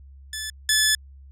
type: tone pair in turn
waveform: 10% pulse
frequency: 1737 / 1729.4 Hz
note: A6 / A6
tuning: -23 / -30 cents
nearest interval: unison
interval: 7 cents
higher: first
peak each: -20 / -8 dBFS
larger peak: second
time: 0.33-0.5 / 0.69-0.95 s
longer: second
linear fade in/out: 2 ms
effects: added 68 Hz sine -43 dBFS peak until 1.31 s + low-pass 12000 Hz 12 dB/octave